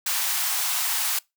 white high-pass noise, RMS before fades -25 dBFS, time 0.06-1.19 s, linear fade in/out 5 ms, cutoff 720 Hz, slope 48 dB/octave, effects noise-tail reverb RT60 0.2 s tail -24 dB re dry

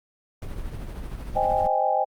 brown noise with tremolo, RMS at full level -31 dBFS, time 0.42-1.67 s, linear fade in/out 2 ms, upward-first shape triangle, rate 13 Hz, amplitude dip 45%
sine chord, Ab major seventh, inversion first, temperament equal, 523.3 / 622.3 / 784 / 830.6 Hz, C5 / Eb5 / G5 / Ab5, 0 / 0 / 0 / 0 cents, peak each -28 / -26 / -23 / -26 dBFS, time 1.35-2.05 s, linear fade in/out 20 ms
effects Opus 48 kbps

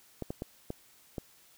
clicks, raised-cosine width 2 ms, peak -22 dBFS, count 5, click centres 0.223 / 0.305 / 0.421 / 0.704 / 1.182 s, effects white hiss -61 dBFS RMS until 1.57 s

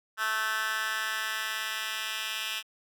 10% pulse tone with high-pass filter sweep, 218.7 Hz, A3, 10 cents flat, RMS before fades -32 dBFS, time 0.17-2.63 s, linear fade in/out 50 ms, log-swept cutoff 1500 to 2400 Hz, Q 3.8, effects none

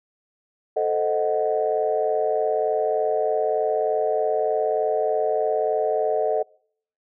sine chord, A diminished seventh, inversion none, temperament equal, 440 / 523.3 / 622.3 / 740 Hz, A4 / C5 / Eb5 / Gb5, 0 / 0 / 0 / 0 cents, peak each -23 / -29 / -23 / -26 dBFS, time 0.76-6.43 s, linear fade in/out 10 ms, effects noise-tail reverb RT60 0.6 s tail -26 dB re dry + tanh soft clip ceiling -9 dBFS

